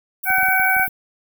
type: high-pass noise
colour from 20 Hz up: white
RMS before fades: -27 dBFS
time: 0.23-0.89 s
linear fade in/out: 10 ms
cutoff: 11000 Hz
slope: 96 dB/octave
type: harmonic tone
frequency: 756 Hz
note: F#5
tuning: 37 cents sharp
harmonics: 1 / 2 / 3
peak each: -20 / -17 / -21 dBFS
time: 0.25-0.88 s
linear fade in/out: 50 ms
type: clicks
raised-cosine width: 3 ms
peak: -26 dBFS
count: 8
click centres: 0.305 / 0.384 / 0.431 / 0.486 / 0.598 / 0.766 / 0.797 / 0.88 s
effects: none